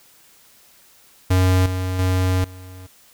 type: tone with level steps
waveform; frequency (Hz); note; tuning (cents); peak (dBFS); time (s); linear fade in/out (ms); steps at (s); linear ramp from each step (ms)
square; 92.5; F#2; 0; -14 / -22 / -17 / -37; 1.3-2.87; 10; 1.66 / 1.99 / 2.44; 2
effects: white hiss -52 dBFS RMS until 3.13 s